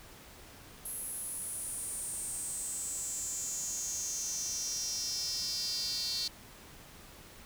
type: tone with high-pass filter sweep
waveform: square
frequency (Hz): 209.7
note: G#3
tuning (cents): +17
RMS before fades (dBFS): -37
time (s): 0.85-6.28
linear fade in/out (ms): 5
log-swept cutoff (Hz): 11000 to 4400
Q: 8.5
effects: pink hiss -53 dBFS RMS until 7.45 s